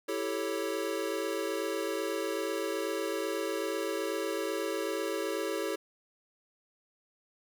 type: chord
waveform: square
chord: A dominant seventh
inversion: second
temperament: equal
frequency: 329.6 / 392 / 440 / 554.4 Hz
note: E4 / G4 / A4 / C#5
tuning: 0 / 0 / 0 / 0 cents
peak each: -38 / -37 / -37 / -38 dBFS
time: 0.08-5.76 s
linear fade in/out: 10 ms
effects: none